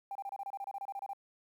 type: tone bursts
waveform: sine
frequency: 793 Hz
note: G5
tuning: 20 cents sharp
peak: -36 dBFS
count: 15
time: 0.11-1.133 s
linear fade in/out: 2 ms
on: 43 ms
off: 27 ms
effects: tanh soft clip ceiling -32 dBFS + 11-bit